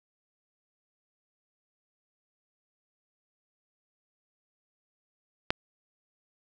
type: click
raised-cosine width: 0.3 ms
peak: -8 dBFS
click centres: 5.505 s
effects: none